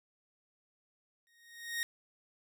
sawtooth tone with exponential growth, 1864.7 Hz, A#6, in tune, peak -27 dBFS, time 1.27-1.83 s, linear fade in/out 0 ms, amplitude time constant 120 ms, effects none

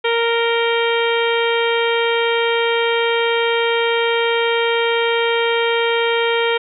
harmonic tone with a mistuned harmonic, 464.8 Hz, A#4, 5 cents flat, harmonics 1 / 2 / 3 / 4 / 5 / 6 / 7 / 8, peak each -17 / -23 / -25 / -26 / -24 / -31 / -25 / -32 dBFS, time 0.04-6.58 s, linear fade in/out 10 ms, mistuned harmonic 7, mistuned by -38 cents, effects none

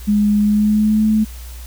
sine tone with pitch glide, 207.7 to 216.4 Hz, G#3 to A3, 0 to -29 cents, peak -11 dBFS, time 0.07-1.25 s, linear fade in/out 20 ms, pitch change +71 cents, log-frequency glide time 0.4-1.06 s, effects added 60 Hz sine -30 dBFS peak until 1.66 s + white hiss -41 dBFS RMS until 1.66 s

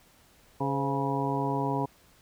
harmonic tone with a mistuned harmonic, 138.59 Hz, C#3, in tune, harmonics 1 / 2 / 3 / 4 / 5 / 6 / 7, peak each -32 / -32 / -34 / -38 / -37 / -36 / -32 dBFS, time 0.6-1.86 s, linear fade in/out 10 ms, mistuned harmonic 4, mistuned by -96 cents, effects pink hiss -60 dBFS RMS until 2.21 s

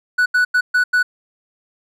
triangle tone bursts at uneven times, 1480 Hz, F#6, in tune, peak -10 dBFS, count 5, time 0.18-0.26 / 0.34-0.45 / 0.54-0.61 / 0.74-0.84 / 0.93-1.03 s, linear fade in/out 10 ms, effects none

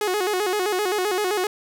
sawtooth tone with vibrato, 392 Hz, G4, in tune, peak -17 dBFS, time 0.01-1.47 s, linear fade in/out 2 ms, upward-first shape square, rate 7.7 Hz, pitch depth 120 cents each way, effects none

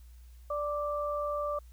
sine tone pair together, 587.4 / 1174.7 Hz, D5 / D6, 0 / 0 cents, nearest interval octave, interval 1200 cents, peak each -32 / -34 dBFS, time 0.5-1.59 s, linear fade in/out 5 ms, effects added 60 Hz sine -49 dBFS peak until 1.72 s + white hiss -67 dBFS RMS until 1.72 s

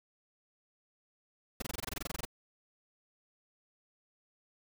pink noise bursts, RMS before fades -37 dBFS, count 15, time 1.6-2.252 s, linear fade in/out 5 ms, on 22 ms, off 23 ms, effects none

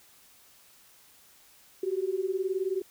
sine beating tone pair, 370 / 389 Hz, F#4 / G4, 0 / -13 cents, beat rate 19 Hz, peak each -30 / -30 dBFS, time 1.83-2.82 s, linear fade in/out 5 ms, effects white hiss -58 dBFS RMS until 2.9 s

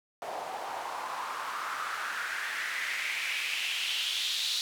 white noise with band-pass filter sweep, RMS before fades -34 dBFS, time 0.22-4.61 s, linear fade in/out 0 ms, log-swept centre 690 to 3900 Hz, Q 3.8, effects none

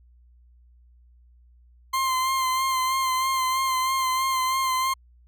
40% pulse tone with vibrato, 1046.5 Hz, C6, in tune, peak -21 dBFS, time 1.93-4.94 s, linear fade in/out 10 ms, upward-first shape sine, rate 3.1 Hz, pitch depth 28 cents each way, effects added 60 Hz sine -52 dBFS peak until 5.27 s

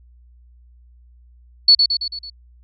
sine tone with echo, 4423 Hz, C#8, 5 cents flat, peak -6 dBFS, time 1.68-1.75 s, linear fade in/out 5 ms, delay 110 ms, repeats 5, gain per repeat -5 dB, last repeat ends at 2.3 s, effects added 60 Hz sine -46 dBFS peak until 2.63 s

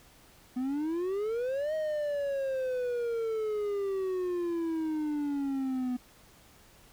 triangle exponential two-way sweep, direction up then down, 246.9 to 631 to 246.9 Hz, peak -27 dBFS, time 0.56-5.97 s, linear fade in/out 10 ms, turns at 1.74 s, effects pink hiss -58 dBFS RMS until 6.92 s

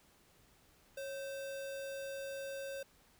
sine tone with sample-and-hold, 549 Hz, C#5, 17 cents flat, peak -40 dBFS, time 0.97-2.83 s, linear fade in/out 5 ms, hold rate 2100 Hz, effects pink hiss -67 dBFS RMS until 3.19 s

